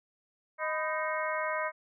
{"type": "harmonic tone with a mistuned harmonic", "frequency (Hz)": 311.1, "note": "D#4", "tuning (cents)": 0, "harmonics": [2, 3, 4, 5, 6, 7], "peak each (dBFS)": [-34, -36, -37, -38, -39, -39], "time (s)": [0.58, 1.72], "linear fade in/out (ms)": 50, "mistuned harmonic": 3, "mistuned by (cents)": 120, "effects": []}